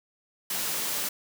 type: high-pass noise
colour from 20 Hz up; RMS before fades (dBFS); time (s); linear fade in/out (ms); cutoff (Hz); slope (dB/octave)
white; -30; 0.5-1.09; 5; 130; 96
effects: none